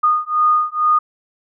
sine beating tone pair, 1228 / 1230.2 Hz, D#6 / D#6, -23 / -20 cents, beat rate 2.2 Hz, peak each -16 dBFS, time 0.03-0.99 s, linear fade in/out 10 ms, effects none

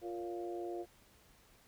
harmonic tone with a mistuned harmonic, 116.54 Hz, A#2, in tune, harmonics 3 / 4 / 5 / 6, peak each -40 / -48 / -50 / -46 dBFS, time 0.01-0.86 s, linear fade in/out 50 ms, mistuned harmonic 5, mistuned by -52 cents, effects pink hiss -65 dBFS RMS until 1.67 s

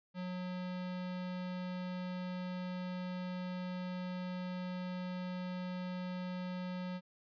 square tone, 181.7 Hz, F#3, 31 cents flat, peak -39 dBFS, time 0.14-7.01 s, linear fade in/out 50 ms, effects resampled to 11025 Hz

